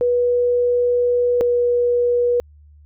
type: tone pair in turn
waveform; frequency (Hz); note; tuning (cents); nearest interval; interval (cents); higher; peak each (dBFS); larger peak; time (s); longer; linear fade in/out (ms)
sine; 487.4 / 484; B4 / B4; -23 / -35; unison; 12; first; -14; neither; 0.01-1.41 / 1.41-2.4; first; 0
effects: added 74 Hz sine -44 dBFS peak until 2.85 s